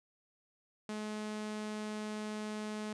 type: tone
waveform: sawtooth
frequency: 213 Hz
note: G#3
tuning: 44 cents sharp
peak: -34 dBFS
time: 0.89-2.93 s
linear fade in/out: 2 ms
effects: resampled to 22050 Hz